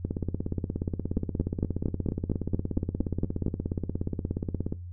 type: two click trains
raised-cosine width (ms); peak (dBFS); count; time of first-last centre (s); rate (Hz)
3; -16 / -13; 80 / 11; 0.05-4.725 / 1.17-3.464; 16.9 / 4.36
effects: noise-tail reverb RT60 0.2 s tail -18 dB re dry + added 88 Hz sine -37 dBFS peak until 4.92 s